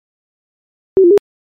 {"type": "tone with pitch steps", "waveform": "sine", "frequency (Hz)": [382, 346.3, 406.5], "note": ["G4", "F4", "G#4"], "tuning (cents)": [-45, -15, -37], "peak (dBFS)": -4, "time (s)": [0.97, 1.177], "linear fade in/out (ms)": 0, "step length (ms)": 69, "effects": ["MP3 64 kbps"]}